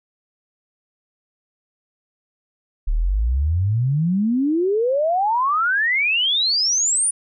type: exponential sweep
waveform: sine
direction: up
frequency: 34.65 to 9750 Hz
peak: -16 dBFS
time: 2.87-7.11 s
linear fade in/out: 10 ms
effects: none